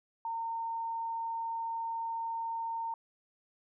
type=tone; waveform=sine; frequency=914 Hz; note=A#5; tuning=34 cents flat; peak=-33 dBFS; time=0.25-2.94 s; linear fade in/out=2 ms; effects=none